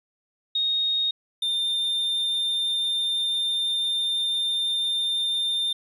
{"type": "tone pair in turn", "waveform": ["sine", "triangle"], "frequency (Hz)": [3729, 3606], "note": ["A#7", "A7"], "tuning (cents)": [0, 42], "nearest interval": "minor second", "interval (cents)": 58, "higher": "first", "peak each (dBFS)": -21, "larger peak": "neither", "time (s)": [[0.55, 1.11], [1.42, 5.73]], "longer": "second", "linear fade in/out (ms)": 5, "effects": ["resampled to 32000 Hz", "10-bit"]}